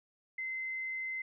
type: tone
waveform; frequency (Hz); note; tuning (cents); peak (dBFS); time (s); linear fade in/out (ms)
sine; 2063; C7; -25; -35; 0.38-1.22; 5
effects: none